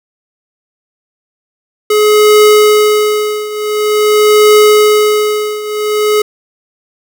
square tone with tremolo, 423 Hz, G#4, 32 cents sharp, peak -3 dBFS, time 1.9-6.22 s, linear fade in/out 5 ms, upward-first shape triangle, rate 0.47 Hz, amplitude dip 85%, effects none

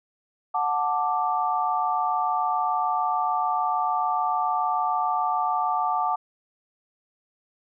sine chord, D major, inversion first, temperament just, 734.2 / 881 / 1174.7 Hz, F#5 / A5 / D6, -14 / +2 / 0 cents, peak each -26 dBFS, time 0.54-6.16 s, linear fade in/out 10 ms, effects none

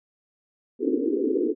pink band-pass noise, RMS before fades -24 dBFS, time 0.79-1.55 s, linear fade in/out 50 ms, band 250 to 470 Hz, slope 96 dB/octave, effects none

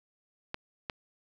clicks, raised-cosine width 0.3 ms, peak -18 dBFS, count 2, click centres 0.544 / 0.898 s, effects none

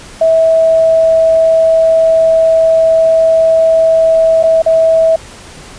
sine tone with dropouts, 650 Hz, E5, 24 cents flat, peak -5 dBFS, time 0.21-5.16 s, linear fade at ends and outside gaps 5 ms, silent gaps 4.429-4.436 / 4.621-4.661 s, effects pink hiss -33 dBFS RMS until 5.78 s + resampled to 22050 Hz

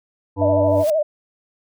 harmonic tone, 98 Hz, G2, in tune, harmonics 1 / 3 / 5 / 7 / 9 / 10, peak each -21 / -22 / -26 / -35 / -28 / -31 dBFS, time 0.36-0.85 s, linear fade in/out 50 ms
sine tone with vibrato, 619 Hz, D#5, 9 cents flat, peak -15 dBFS, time 0.41-1.03 s, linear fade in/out 10 ms, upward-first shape sine, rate 13 Hz, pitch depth 85 cents each way
white noise with exponential growth, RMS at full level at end -31 dBFS, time 0.62-0.9 s, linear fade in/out 0 ms, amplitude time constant 59 ms
effects none

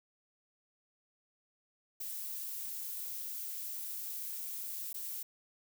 violet noise with dropouts, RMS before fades -41 dBFS, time 2-5.23 s, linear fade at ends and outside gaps 5 ms, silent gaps 4.93-4.942 s, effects none

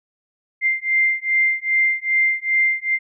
sine beating tone pair, 2093 / 2095.5 Hz, C7 / C7, 0 / +2 cents, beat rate 2.5 Hz, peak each -19 dBFS, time 0.61-2.99 s, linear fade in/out 50 ms, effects none

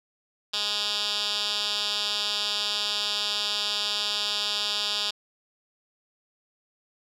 10% pulse tone with band-pass filter, 207.2 Hz, G#3, 4 cents flat, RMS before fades -28 dBFS, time 0.53-5.11 s, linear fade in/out 10 ms, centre 4100 Hz, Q 8.1, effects none

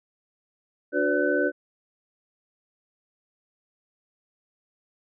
sine tone cluster, 292.9 / 365.7 / 500 / 576 / 1510 Hz, D4 / F#4 / B4 / D5 / F#6, -5 / -20 / +21 / -34 / +35 cents, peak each -27 dBFS, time 0.92-1.52 s, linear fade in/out 50 ms, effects none

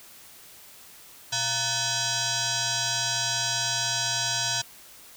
sine tone with frequency modulation, 932.3 Hz, A#5, in tune, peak -24 dBFS, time 1.32-4.62 s, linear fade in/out 10 ms, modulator 811 Hz, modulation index 7.7, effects white hiss -49 dBFS RMS until 5.16 s

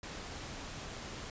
pink noise, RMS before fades -44 dBFS, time 0.03-1.3 s, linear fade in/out 2 ms, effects resampled to 16000 Hz

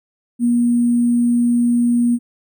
sine tone with sample-and-hold, 239.3 Hz, A#3, 46 cents sharp, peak -12 dBFS, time 0.39-2.19 s, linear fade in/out 50 ms, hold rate 8820 Hz, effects none

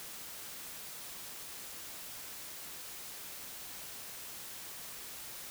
silence, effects white hiss -46 dBFS RMS until 5.5 s

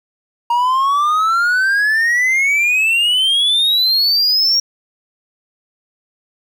triangle exponential sweep, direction up, 938 to 5630 Hz, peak -10 dBFS, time 0.5-4.6 s, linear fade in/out 5 ms, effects 8-bit

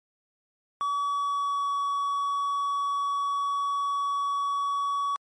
triangle tone with pitch glide, 1139 to 1129.8 Hz, C#6 to C#6, +47 to +33 cents, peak -23 dBFS, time 0.81-5.16 s, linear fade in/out 0 ms, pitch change -14 cents, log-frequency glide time 1.03-1.71 s, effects MP3 48 kbps

